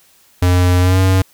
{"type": "tone with pitch glide", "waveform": "square", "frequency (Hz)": [89.8, 94.21], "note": ["F2", "F#2"], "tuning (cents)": [49, 32], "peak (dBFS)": -10, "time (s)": [0.42, 1.22], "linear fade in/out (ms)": 5, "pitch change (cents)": 83, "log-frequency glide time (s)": [0.8, 0.99], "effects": ["white hiss -51 dBFS RMS until 1.33 s"]}